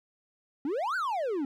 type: exponential two-way sweep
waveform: triangle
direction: up then down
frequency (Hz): 261.6 to 1568 to 261.6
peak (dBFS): -26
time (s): 0.65-1.45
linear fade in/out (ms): 2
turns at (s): 0.96
effects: none